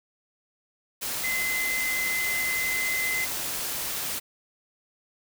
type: tone in noise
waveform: sine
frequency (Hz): 2051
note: C7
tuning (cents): -35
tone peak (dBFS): -26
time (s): 1.23-3.26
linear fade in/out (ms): 20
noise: white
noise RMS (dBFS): -31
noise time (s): 1.01-4.2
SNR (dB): +2
effects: none